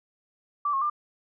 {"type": "tone with pitch steps", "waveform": "sine", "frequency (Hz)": [1164, 1085, 1194], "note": ["D6", "C#6", "D6"], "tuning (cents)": [-16, -37, 28], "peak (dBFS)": -23, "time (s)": [0.65, 0.899], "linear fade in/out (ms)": 5, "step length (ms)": 83, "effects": []}